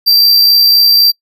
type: tone with amplitude modulation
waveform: square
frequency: 4699 Hz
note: D8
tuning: in tune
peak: -4 dBFS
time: 0.06-1.12 s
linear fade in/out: 20 ms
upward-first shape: sine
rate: 63.8 Hz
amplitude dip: 30%
effects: noise-tail reverb RT60 0.1 s tail -25 dB re dry